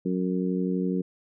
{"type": "harmonic tone", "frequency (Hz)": 92, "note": "F#2", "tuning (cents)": -9, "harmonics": [2, 3, 4, 5], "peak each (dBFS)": [-26, -30, -32, -34], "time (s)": [0.05, 1.02], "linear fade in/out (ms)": 10, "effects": []}